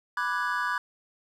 triangle chord, G# half-diminished seventh, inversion first, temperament equal, 987.8 / 1174.7 / 1480 / 1661.2 Hz, B5 / D6 / F#6 / G#6, 0 / 0 / 0 / 0 cents, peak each -30 dBFS, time 0.17-0.78 s, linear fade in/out 2 ms, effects none

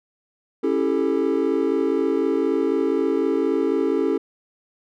triangle chord, A dominant seventh, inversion first, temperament just, 275 / 330 / 396 / 440 Hz, C#4 / E4 / G4 / A4, -14 / +2 / +18 / 0 cents, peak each -22 dBFS, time 0.63-4.18 s, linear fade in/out 10 ms, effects none

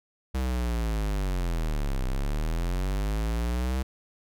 square linear two-way sweep, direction down then up, 66 to 31.47 to 66 Hz, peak -26 dBFS, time 0.34-3.83 s, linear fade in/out 10 ms, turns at 2.05 s, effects none

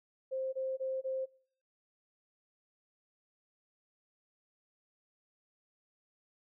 sine tone bursts, 526 Hz, C5, 9 cents sharp, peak -33 dBFS, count 4, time 0.31-1.259 s, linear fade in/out 20 ms, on 220 ms, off 23 ms, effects noise-tail reverb RT60 0.6 s tail -25 dB re dry

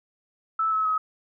sine tone with pitch steps, 1313 / 1292.7 / 1272.7 Hz, E6 / E6 / D#6, -7 / -34 / +39 cents, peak -21 dBFS, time 0.59-0.98 s, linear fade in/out 5 ms, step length 130 ms, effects none

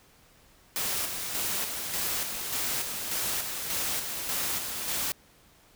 white noise with tremolo, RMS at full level -30 dBFS, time 0.76-5.12 s, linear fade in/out 0 ms, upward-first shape square, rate 1.7 Hz, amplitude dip 40%, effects pink hiss -59 dBFS RMS until 5.75 s

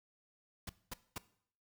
pink noise bursts, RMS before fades -42 dBFS, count 3, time 0.67-1.182 s, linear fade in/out 5 ms, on 24 ms, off 220 ms, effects noise-tail reverb RT60 0.6 s tail -18 dB re dry

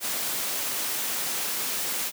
white high-pass noise, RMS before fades -29 dBFS, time 0-2.12 s, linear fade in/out 50 ms, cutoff 170 Hz, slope 12 dB/octave, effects none

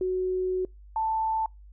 sine tone pair in turn, 370 / 884.1 Hz, F#4 / A5, 0 / +8 cents, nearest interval octave + minor third, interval 1508 cents, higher second, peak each -24 dBFS, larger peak neither, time 0.01-0.65 / 0.96-1.46 s, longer first, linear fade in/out 2 ms, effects noise-tail reverb RT60 0.2 s tail -26 dB re dry + added 50 Hz sine -46 dBFS peak until 1.72 s

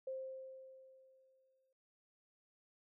sine tone with exponential decay, 526 Hz, C5, 9 cents sharp, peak -39 dBFS, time 0.07-1.73 s, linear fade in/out 5 ms, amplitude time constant 360 ms, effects none

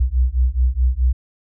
sine beating tone pair, 60.5 / 65.2 Hz, B1 / C2, -35 / -5 cents, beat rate 4.7 Hz, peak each -17 dBFS, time 0-1.13 s, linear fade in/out 10 ms, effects none

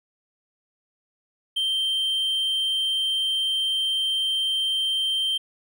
triangle tone, 3138 Hz, G7, 1 cent sharp, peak -20 dBFS, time 1.56-5.38 s, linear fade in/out 10 ms, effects none

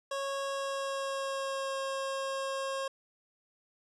25% pulse tone with pitch glide, 550 to 540.2 Hz, C#5 to C#5, -14 to -45 cents, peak -29 dBFS, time 0.11-2.88 s, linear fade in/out 5 ms, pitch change -31 cents, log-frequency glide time 0.44-1.79 s, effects resampled to 22050 Hz

